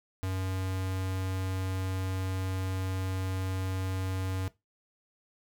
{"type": "tone", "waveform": "square", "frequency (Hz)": 94.2, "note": "F#2", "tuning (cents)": 32, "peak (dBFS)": -31, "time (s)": [0.23, 4.48], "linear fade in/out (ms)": 0, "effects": ["noise-tail reverb RT60 0.2 s tail -18 dB re dry"]}